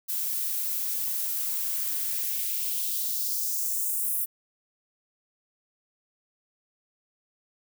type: noise with high-pass filter sweep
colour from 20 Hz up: violet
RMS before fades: -29 dBFS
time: 0.08-4.26 s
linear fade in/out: 20 ms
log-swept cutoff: 280 to 11000 Hz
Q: 1.8
effects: none